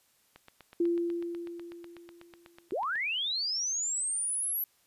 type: click train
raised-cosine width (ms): 0.3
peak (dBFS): -33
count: 22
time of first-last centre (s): 0.36-2.956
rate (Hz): 8.09
type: tone with exponential decay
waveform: sine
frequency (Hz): 342.5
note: F4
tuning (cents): -34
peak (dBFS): -23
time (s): 0.8-2.69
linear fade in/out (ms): 5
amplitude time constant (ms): 410
type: linear sweep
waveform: sine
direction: up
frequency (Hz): 311.1 to 11840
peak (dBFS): -29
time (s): 2.72-4.64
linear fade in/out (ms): 2
effects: white hiss -68 dBFS RMS until 4.86 s + resampled to 32000 Hz